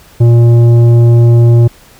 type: tone with tanh clipping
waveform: triangle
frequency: 117.9 Hz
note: A#2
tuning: 20 cents sharp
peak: -4 dBFS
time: 0.2-1.68 s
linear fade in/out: 10 ms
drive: 14 dB
effects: pink hiss -41 dBFS RMS until 1.99 s